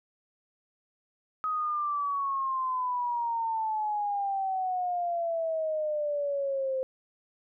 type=exponential sweep; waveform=sine; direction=down; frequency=1266 to 520 Hz; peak=-27 dBFS; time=1.44-6.83 s; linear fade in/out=0 ms; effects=none